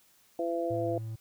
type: harmonic tone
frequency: 168.9 Hz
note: E3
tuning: 42 cents sharp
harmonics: 2 / 3 / 4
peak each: -33 / -33 / -33 dBFS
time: 0.39-0.98 s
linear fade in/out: 2 ms
type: tone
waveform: triangle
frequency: 111.3 Hz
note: A2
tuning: 20 cents sharp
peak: -33 dBFS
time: 0.7-1.16 s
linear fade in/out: 10 ms
effects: white hiss -64 dBFS RMS until 1.2 s